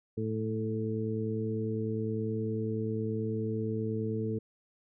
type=harmonic tone with a mistuned harmonic; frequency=109.9 Hz; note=A2; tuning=2 cents flat; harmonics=1 / 2 / 3 / 4; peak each=-34 / -35 / -39 / -35 dBFS; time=0.17-4.39 s; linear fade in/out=10 ms; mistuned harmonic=1; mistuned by=+17 cents; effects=none